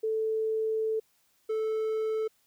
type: tone pair in turn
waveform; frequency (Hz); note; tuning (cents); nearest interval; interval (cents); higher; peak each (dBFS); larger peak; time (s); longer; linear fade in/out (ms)
sine / triangle; 440 / 438.1; A4 / A4; 0 / -7; unison; 7; first; -26 / -25; second; 0.03-1 / 1.49-2.28; first; 10
effects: white hiss -69 dBFS RMS until 2.46 s